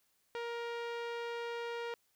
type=tone with low-pass filter; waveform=sawtooth; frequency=470 Hz; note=A#4; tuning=14 cents sharp; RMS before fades=-40 dBFS; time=0.35-1.94 s; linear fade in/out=0 ms; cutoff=3200 Hz; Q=0.94; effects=white hiss -75 dBFS RMS until 2.15 s